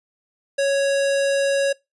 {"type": "tone", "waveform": "square", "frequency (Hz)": 554.4, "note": "C#5", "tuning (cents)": 0, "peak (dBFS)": -18, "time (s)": [0.58, 1.73], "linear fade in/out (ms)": 10, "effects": ["noise-tail reverb RT60 0.2 s tail -23 dB re dry", "resampled to 24000 Hz"]}